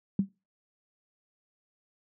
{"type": "tone with exponential decay", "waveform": "sine", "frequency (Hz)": 196, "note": "G3", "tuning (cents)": 0, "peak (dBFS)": -18, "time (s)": [0.19, 0.29], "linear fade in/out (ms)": 2, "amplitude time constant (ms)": 20, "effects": ["noise-tail reverb RT60 0.3 s tail -25 dB re dry", "high-pass 80 Hz 12 dB/octave"]}